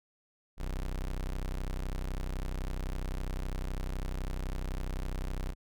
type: tone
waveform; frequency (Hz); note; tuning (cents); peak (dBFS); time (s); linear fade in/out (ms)
35% pulse; 31.9; C1; -43; -31; 0.57-5.55; 50
effects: none